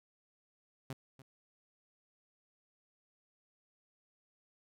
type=tone with echo; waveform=sawtooth; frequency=133.6 Hz; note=C3; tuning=36 cents sharp; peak=-36 dBFS; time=0.9-0.93 s; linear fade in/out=2 ms; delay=290 ms; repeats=1; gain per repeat=-14 dB; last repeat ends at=1.22 s; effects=none